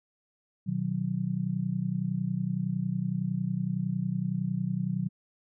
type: chord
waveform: sine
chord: B major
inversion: none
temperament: just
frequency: 123.47 / 154.34 / 185.21 Hz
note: B2 / D#3 / F#3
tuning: 0 / -14 / +2 cents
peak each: -34 / -32 / -30 dBFS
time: 0.66-5.09 s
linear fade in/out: 20 ms
effects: none